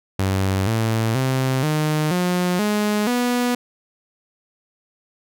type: tone with pitch steps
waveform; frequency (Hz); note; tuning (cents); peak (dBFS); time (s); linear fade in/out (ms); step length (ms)
sawtooth; 96 / 112.2 / 131.14 / 153.27 / 179.14 / 209.4 / 244.7; G2 / A2 / C3 / D#3 / F3 / G#3 / B3; -36 / +34 / +4 / -26 / +44 / +15 / -16; -14; 0.19-3.55; 5; 480
effects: none